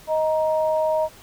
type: tone pair together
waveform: sine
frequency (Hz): 626.5 / 938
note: D#5 / A#5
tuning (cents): +12 / +11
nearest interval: perfect fifth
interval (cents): 699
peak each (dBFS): -19 / -25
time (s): 0.07-1.09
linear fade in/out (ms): 50
effects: pink hiss -47 dBFS RMS until 1.22 s